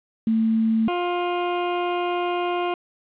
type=tone pair in turn; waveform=sine / 20% pulse; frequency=223.2 / 352.9 Hz; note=A3 / F4; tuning=+25 / +18 cents; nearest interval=minor sixth; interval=793 cents; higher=second; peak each=-17 / -17 dBFS; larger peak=neither; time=0.27-0.88 / 0.88-2.74 s; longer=second; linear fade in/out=2 ms; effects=resampled to 8000 Hz + 8-bit